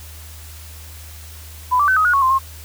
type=tone with pitch steps; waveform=sine; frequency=1000 / 1164 / 1524 / 1261 / 1449 / 1104 / 1043 / 1072 Hz; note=B5 / D6 / G6 / D#6 / F#6 / C#6 / C6 / C6; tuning=+21 / -16 / -49 / +23 / -37 / -7 / -6 / +42 cents; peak=-12 dBFS; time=1.71-2.39 s; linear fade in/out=20 ms; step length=85 ms; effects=added 78 Hz sine -36 dBFS peak until 2.64 s + white hiss -41 dBFS RMS until 2.64 s